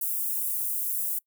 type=high-pass noise; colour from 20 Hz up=white; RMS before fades=-29 dBFS; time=0.01-1.19 s; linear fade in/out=5 ms; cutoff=10000 Hz; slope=24 dB/octave; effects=noise-tail reverb RT60 0.1 s tail -25 dB re dry